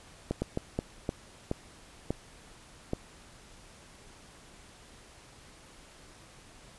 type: slowing click train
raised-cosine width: 2 ms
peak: -16 dBFS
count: 8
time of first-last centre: 0.31-2.934 s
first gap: 110 ms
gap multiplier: 1.4
effects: pink hiss -54 dBFS RMS until 6.78 s + resampled to 24000 Hz